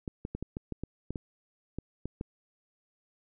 clicks, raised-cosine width 3 ms, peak -22 dBFS, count 12, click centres 0.078 / 0.251 / 0.35 / 0.426 / 0.569 / 0.723 / 0.836 / 1.106 / 1.158 / 1.786 / 2.056 / 2.211 s, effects none

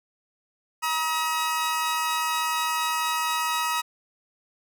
sawtooth tone pair together, 955.2 / 1275 Hz, A#5 / D#6, +42 / +42 cents, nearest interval perfect fourth, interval 500 cents, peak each -23 dBFS, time 0.82-3.82 s, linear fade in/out 20 ms, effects none

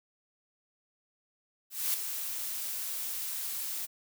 blue noise with ADSR envelope, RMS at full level -28 dBFS, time 1.7-3.87 s, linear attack 240 ms, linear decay 4 ms, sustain -8 dB, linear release 27 ms, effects none

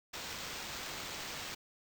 white noise with sample-and-hold, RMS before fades -43 dBFS, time 0.13-1.55 s, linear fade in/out 10 ms, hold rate 11025 Hz, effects none

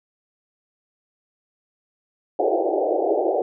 pink band-pass noise, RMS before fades -21 dBFS, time 2.39-3.42 s, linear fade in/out 2 ms, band 320 to 790 Hz, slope 96 dB/octave, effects none

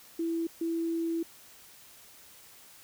sine tone bursts at uneven times, 331.6 Hz, E4, 10 cents sharp, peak -28 dBFS, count 2, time 0.19-0.47 / 0.61-1.23 s, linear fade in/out 5 ms, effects white hiss -54 dBFS RMS until 2.83 s

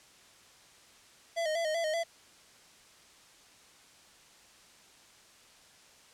square tone with vibrato, 645 Hz, E5, 38 cents flat, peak -30 dBFS, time 1.36-2.04 s, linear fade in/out 20 ms, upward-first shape square, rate 5.2 Hz, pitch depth 69 cents each way, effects white hiss -58 dBFS RMS until 6.13 s + low-pass 8000 Hz 12 dB/octave

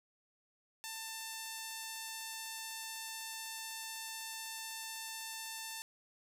5% pulse tone, 892 Hz, A5, 23 cents sharp, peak -30 dBFS, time 0.84-5.82 s, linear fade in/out 0 ms, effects none

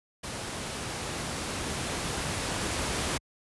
pink noise with level ramp, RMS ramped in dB -36 to -29 dBFS, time 0.23-3.18 s, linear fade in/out 10 ms, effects high-pass 60 Hz 12 dB/octave + resampled to 24000 Hz

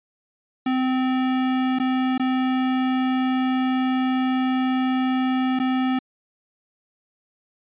square tone with dropouts, 258.2 Hz, C4, 23 cents flat, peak -20 dBFS, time 0.66-5.99 s, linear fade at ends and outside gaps 5 ms, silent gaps 1.788-1.798 / 2.179-2.196 / 5.591-5.598 s, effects resampled to 8000 Hz

